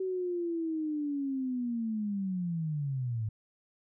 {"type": "linear sweep", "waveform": "sine", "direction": "down", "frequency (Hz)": [380, 105.2], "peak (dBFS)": -30, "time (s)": [0, 3.29], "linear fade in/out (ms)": 5, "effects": []}